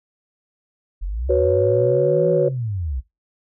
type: linear two-way sweep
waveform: sine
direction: up then down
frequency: 40.5 to 167.4 to 57.5 Hz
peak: -22 dBFS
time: 1.01-3.01 s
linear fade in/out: 20 ms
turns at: 2.3 s
type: chord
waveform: sine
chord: F# suspended fourth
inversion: none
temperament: equal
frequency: 370 / 493.9 / 554.4 Hz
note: F#4 / B4 / C#5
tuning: 0 / 0 / 0 cents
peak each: -18 dBFS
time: 1.29-2.49 s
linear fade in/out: 10 ms
effects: noise-tail reverb RT60 0.2 s tail -18 dB re dry + tanh soft clip ceiling -3 dBFS